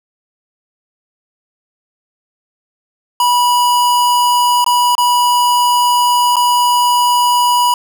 square tone with dropouts, 976 Hz, B5, 21 cents flat, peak -10 dBFS, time 3.2-7.74 s, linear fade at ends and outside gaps 2 ms, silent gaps 4.644-4.663 / 4.952-4.98 / 6.358-6.366 s, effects none

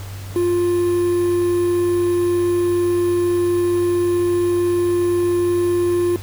triangle tone with quantisation, 350.7 Hz, F4, 7 cents sharp, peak -13 dBFS, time 0.36-6.16 s, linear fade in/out 0 ms, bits 6, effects added 97 Hz sine -29 dBFS peak until 6.22 s + pink hiss -39 dBFS RMS until 6.22 s

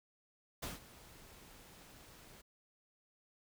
pink noise with ADSR envelope, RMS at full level -41 dBFS, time 0.62-2.42 s, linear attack 12 ms, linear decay 160 ms, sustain -17 dB, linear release 14 ms, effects none

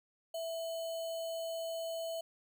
sine tone with sample-and-hold, 659.3 Hz, E5, in tune, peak -36 dBFS, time 0.34-2.21 s, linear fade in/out 5 ms, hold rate 3675 Hz, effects none

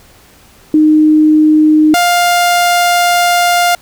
sine / sawtooth tone pair in turn, 307.8 / 702.3 Hz, D#4 / F5, -19 / +10 cents, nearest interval octave + major second, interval 1429 cents, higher second, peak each -4 dBFS, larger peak neither, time 0.74-1.94 / 1.94-3.75 s, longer second, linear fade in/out 2 ms, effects pink hiss -43 dBFS RMS until 3.81 s

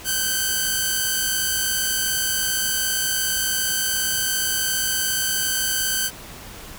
5% pulse tone pair together, 1510.7 / 1568 Hz, F#6 / G6, +36 / 0 cents, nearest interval minor second, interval 64 cents, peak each -12 dBFS, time 0.04-6.11 s, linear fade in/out 50 ms, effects pink hiss -39 dBFS RMS until 6.78 s

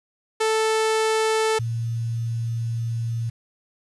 sawtooth / sine tone pair in turn, 440 / 115.4 Hz, A4 / A#2, 0 / -17 cents, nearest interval octave + major seventh, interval 2317 cents, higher first, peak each -15 / -23 dBFS, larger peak first, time 0.4-1.59 / 1.59-3.3 s, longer second, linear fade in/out 10 ms, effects resampled to 24000 Hz + 8-bit

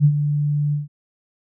sine tone with ADSR envelope, 146.83 Hz, D3, in tune, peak -8 dBFS, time 0-0.88 s, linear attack 47 ms, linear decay 68 ms, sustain -9 dB, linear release 150 ms, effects none

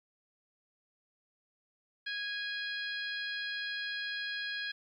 harmonic tone, 826 Hz, G#5, 10 cents flat, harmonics 2 / 3 / 4 / 5 / 6, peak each -37 / -45 / -42 / -44 / -48 dBFS, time 2.06-4.72 s, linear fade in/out 10 ms, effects 12-bit

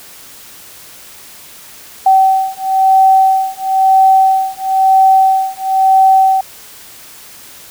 sine beating tone pair, 766 / 767 Hz, G5 / G5, -40 / -38 cents, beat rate 1 Hz, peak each -10 dBFS, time 2.06-6.41 s, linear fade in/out 5 ms, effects white hiss -36 dBFS RMS until 7.7 s

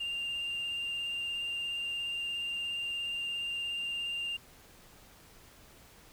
sine tone with vibrato, 2794 Hz, F7, in tune, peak -31 dBFS, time 0-4.37 s, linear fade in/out 10 ms, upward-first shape sine, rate 17 Hz, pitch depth 13 cents each way, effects tanh soft clip ceiling -31 dBFS + pink hiss -57 dBFS RMS until 6.12 s

